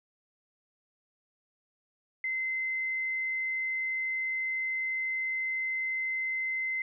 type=tone; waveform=sine; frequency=2063 Hz; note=C7; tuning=25 cents flat; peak=-29 dBFS; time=2.24-6.82 s; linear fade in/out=2 ms; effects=none